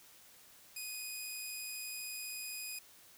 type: tone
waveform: 10% pulse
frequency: 2489 Hz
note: D#7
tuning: in tune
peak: -32 dBFS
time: 0.76-2.79 s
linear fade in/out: 5 ms
effects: white hiss -60 dBFS RMS until 3.17 s